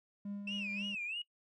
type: tone with tremolo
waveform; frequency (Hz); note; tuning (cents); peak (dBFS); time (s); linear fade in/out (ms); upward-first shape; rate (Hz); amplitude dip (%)
triangle; 202.2; G#3; -46; -35; 0.25-0.95; 5; triangle; 4; 50
type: tone with vibrato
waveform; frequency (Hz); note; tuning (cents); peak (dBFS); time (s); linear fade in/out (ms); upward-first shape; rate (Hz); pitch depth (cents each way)
sine; 2623; E7; -9; -36; 0.47-1.22; 5; sine; 3.1; 170
effects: noise-tail reverb RT60 0.1 s tail -22 dB re dry + tanh soft clip ceiling -32 dBFS